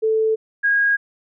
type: tone pair in turn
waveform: sine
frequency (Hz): 440 / 1637.4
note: A4 / G#6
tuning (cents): 0 / -25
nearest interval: octave + major seventh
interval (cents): 2275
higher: second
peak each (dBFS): -15 / -14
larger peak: second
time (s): 0.02-0.36 / 0.63-0.97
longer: neither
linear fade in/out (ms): 20
effects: none